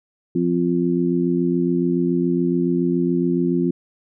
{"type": "harmonic tone", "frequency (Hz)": 87.1, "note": "F2", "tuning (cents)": -4, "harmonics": [2, 3, 4], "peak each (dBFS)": [-21, -21, -21], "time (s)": [0.35, 3.71], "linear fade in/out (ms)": 5, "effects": []}